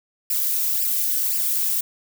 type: noise with flanger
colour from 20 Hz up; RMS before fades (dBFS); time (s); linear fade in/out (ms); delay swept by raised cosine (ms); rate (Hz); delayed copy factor
violet; -22; 0.3-1.81; 5; 0.39 to 2.69; 1.9; +0.75
effects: none